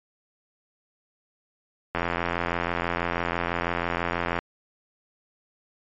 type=click train; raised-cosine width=0.5 ms; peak=-10 dBFS; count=211; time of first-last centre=1.95-4.389 s; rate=86.1 Hz; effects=MP3 48 kbps